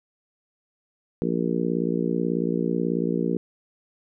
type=harmonic tone; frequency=58.27 Hz; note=A#1; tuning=in tune; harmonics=3 / 4 / 5 / 6 / 7 / 8; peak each=-27 / -28 / -29 / -30 / -30 / -31 dBFS; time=1.22-3.37 s; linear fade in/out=0 ms; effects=none